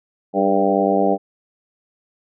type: harmonic tone with a mistuned harmonic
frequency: 98 Hz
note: G2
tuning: in tune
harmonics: 2 / 3 / 4 / 5 / 6 / 7 / 8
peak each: -22 / -22 / -22 / -22 / -22 / -22 / -22 dBFS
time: 0.33-1.18 s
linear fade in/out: 50 ms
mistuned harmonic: 4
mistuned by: +40 cents
effects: none

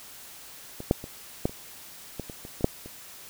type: clicks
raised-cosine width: 2 ms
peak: -23 / -6 / -24 / -10 / -28 / -19 / -25 / -27 / -24 / -6 / -27 dBFS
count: 11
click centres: 0.804 / 0.911 / 1.041 / 1.455 / 1.495 / 2.197 / 2.298 / 2.451 / 2.609 / 2.644 / 2.86 s
effects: white hiss -46 dBFS RMS until 3.29 s

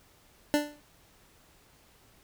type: tone with exponential decay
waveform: 25% pulse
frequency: 294.9 Hz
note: D4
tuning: 7 cents sharp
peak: -16 dBFS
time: 0.54-0.8 s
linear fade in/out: 0 ms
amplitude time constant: 55 ms
effects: pink hiss -61 dBFS RMS until 2.23 s

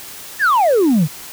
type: exponential sweep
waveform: sine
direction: down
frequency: 1864.7 to 138.59 Hz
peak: -8 dBFS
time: 0.39-1.08 s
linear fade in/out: 50 ms
effects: tanh soft clip ceiling -9 dBFS + white hiss -34 dBFS RMS until 1.32 s

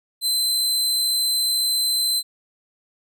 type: tone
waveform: sawtooth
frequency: 4067 Hz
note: C8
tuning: 50 cents flat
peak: -16 dBFS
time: 0.21-2.23 s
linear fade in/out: 50 ms
effects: none

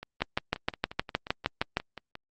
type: two click trains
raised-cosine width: 0.3 ms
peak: -23 / -9 dBFS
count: 13 / 11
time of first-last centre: 0.03-2.154 / 0.22-1.77 s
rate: 5.65 / 6.45 Hz
effects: Opus 48 kbps

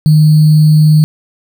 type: tone with sample-and-hold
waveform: sine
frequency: 153.8 Hz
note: D#3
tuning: 20 cents flat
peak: -3 dBFS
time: 0.06-1.04 s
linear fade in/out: 0 ms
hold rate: 4410 Hz
effects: none

